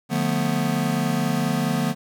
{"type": "chord", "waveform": "square", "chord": "B half-diminished seventh", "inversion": "first", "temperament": "just", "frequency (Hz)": [148.16, 177.8, 222.2, 246.9], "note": ["D3", "F3", "A3", "B3"], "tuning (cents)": [16, 31, 17, 0], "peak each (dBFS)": -27, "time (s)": [0.09, 1.95], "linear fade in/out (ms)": 50, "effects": ["9-bit"]}